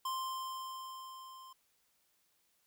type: tone with level ramp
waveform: square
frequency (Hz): 1046.5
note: C6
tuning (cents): 0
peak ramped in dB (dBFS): -35 to -52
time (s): 0.05-1.53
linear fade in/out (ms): 5
effects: white hiss -75 dBFS RMS until 2.66 s

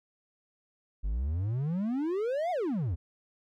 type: exponential two-way sweep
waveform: triangle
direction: up then down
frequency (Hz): 46.04 to 745 to 73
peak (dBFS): -26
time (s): 1.03-2.96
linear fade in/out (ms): 20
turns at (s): 2.51
effects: none

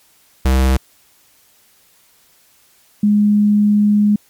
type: tone pair in turn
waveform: square / sine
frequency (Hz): 65.41 / 207.7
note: C2 / G#3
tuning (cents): 0 / 0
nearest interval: octave + minor sixth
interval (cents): 2000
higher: second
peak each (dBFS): -11 / -9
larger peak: second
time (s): 0.45-0.77 / 3.03-4.16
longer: second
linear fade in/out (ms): 5
effects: white hiss -53 dBFS RMS until 4.29 s + MP3 96 kbps

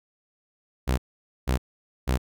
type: tone bursts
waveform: sawtooth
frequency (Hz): 64.1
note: C2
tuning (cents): -35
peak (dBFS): -17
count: 3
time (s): 0.87-2.18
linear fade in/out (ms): 20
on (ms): 110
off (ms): 490
effects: none

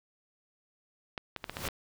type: clicks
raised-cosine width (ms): 0.3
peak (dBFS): -19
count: 7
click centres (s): 1.178 / 1.363 / 1.442 / 1.496 / 1.569 / 1.653 / 1.687
type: noise with exponential growth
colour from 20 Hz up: pink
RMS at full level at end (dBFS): -32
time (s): 1.37-1.68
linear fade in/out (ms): 1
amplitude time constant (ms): 67
effects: none

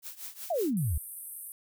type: noise with tremolo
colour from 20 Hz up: blue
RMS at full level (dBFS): -39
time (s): 0.02-0.74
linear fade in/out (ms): 50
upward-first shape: triangle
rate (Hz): 5.4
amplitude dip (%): 90
type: exponential sweep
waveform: sine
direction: down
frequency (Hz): 746 to 64.5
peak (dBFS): -26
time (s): 0.5-0.98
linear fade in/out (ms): 5
type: band-pass noise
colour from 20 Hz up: white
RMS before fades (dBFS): -43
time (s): 0.77-1.52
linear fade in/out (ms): 0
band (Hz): 8700 to 14000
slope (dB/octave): 96
effects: none

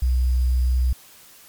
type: tone with sample-and-hold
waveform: sine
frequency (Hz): 62.8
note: B1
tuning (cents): +30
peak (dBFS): -16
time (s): 0.02-0.93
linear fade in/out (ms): 5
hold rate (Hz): 4900
effects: white hiss -48 dBFS RMS until 1.48 s + MP3 96 kbps

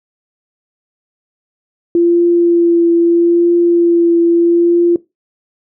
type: tone with vibrato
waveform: sine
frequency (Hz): 341.9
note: F4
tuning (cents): -37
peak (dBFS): -7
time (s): 1.95-4.96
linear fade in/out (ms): 2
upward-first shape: triangle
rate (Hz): 0.78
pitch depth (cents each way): 18
effects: noise-tail reverb RT60 0.2 s tail -19 dB re dry

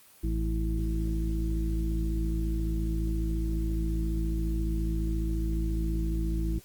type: harmonic tone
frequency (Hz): 54.5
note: A1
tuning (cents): -16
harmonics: 1 / 2 / 3 / 4 / 6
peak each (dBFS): -27 / -39 / -36 / -41 / -35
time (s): 0.23-6.59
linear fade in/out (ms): 10
effects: white hiss -56 dBFS RMS until 6.64 s + Opus 24 kbps

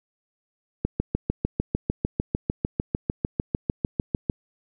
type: click train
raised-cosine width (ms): 3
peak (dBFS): -9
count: 24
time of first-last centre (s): 0.85-4.298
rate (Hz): 6.67
effects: none

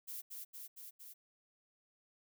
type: noise with echo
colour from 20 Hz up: violet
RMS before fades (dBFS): -45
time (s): 0.07-0.22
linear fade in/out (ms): 20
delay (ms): 230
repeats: 4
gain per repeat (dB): -2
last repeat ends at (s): 1.14
effects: none

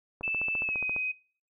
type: click train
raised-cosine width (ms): 1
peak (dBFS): -26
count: 12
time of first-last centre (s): 0.21-0.963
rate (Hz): 14.6
type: tone with pitch glide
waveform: sine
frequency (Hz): 2637 to 2516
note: E7 to D#7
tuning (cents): 0 to +19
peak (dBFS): -28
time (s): 0.23-1.12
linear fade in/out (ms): 10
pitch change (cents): -81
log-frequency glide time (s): 0.63-0.78
effects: noise-tail reverb RT60 0.5 s tail -24 dB re dry

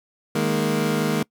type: chord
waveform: 25% pulse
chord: D# suspended fourth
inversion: none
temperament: equal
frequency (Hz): 155.56 / 207.7 / 233.1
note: D#3 / G#3 / A#3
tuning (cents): 0 / 0 / 0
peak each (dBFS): -21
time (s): 0.35-1.23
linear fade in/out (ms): 5
effects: noise-tail reverb RT60 0.1 s tail -24 dB re dry

